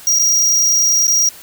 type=tone with dropouts; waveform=square; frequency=5710 Hz; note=F8; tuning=37 cents sharp; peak=-11 dBFS; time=0.07-1.29 s; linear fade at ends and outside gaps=2 ms; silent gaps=0.189-0.194 / 1.071-1.078 s; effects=white hiss -38 dBFS RMS until 1.42 s